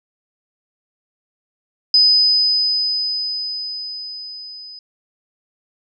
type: tone with level ramp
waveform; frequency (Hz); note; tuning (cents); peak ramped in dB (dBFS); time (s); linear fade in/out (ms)
sine; 5010; D#8; +11; -8 to -34; 1.94-4.79; 2
effects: none